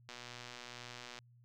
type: click train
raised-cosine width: 0.2 ms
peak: -30 dBFS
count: 135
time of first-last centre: 0.09-1.188 s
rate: 122 Hz
effects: added 120 Hz sine -61 dBFS peak until 1.44 s